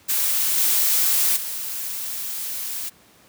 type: noise with level steps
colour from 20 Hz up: blue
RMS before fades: -21 / -19 / -29 dBFS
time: 0.08-2.9 s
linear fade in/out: 20 ms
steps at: 0.57 / 1.36 s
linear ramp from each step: 10 ms
effects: pink hiss -53 dBFS RMS until 3.28 s + high-pass 100 Hz 12 dB/octave